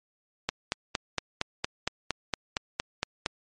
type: click train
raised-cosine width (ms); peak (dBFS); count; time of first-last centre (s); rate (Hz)
0.2; -9; 13; 0.49-3.261; 4.33
effects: MP3 48 kbps